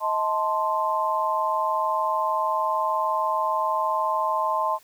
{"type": "chord", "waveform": "sine", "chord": "A diminished", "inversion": "second", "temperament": "equal with one note detuned", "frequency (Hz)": [632.8, 880, 1046.5], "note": ["Eb5", "A5", "C6"], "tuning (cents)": [29, 0, 0], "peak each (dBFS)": [-28, -26, -24], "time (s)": [0, 4.79], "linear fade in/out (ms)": 50, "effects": ["white hiss -56 dBFS RMS until 4.83 s"]}